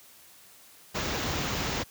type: band-stop noise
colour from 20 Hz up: pink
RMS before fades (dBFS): -30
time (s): 0.94-1.84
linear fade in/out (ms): 20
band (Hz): 7200 to 15000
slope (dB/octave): 96
effects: white hiss -54 dBFS RMS until 1.9 s + high-pass 60 Hz 12 dB/octave